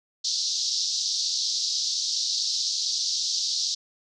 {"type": "band-pass noise", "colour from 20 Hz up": "white", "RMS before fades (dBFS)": -27, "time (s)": [0.24, 3.75], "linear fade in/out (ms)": 10, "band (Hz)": [3900, 5900], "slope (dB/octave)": 48, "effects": []}